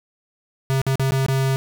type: tone with dropouts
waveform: square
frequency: 133.9 Hz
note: C3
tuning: 40 cents sharp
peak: -18 dBFS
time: 0.7-1.56 s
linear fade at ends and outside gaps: 0 ms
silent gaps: 0.816-0.866 / 0.956-0.996 / 1.108-1.12 / 1.263-1.284 s
effects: none